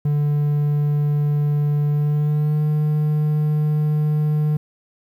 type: tone with pitch glide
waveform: triangle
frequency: 146.83 to 151.22 Hz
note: D3 to D#3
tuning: 0 to -49 cents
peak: -14 dBFS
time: 0.05-4.57 s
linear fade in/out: 5 ms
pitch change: +51 cents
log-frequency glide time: 1.89-2.62 s
effects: 9-bit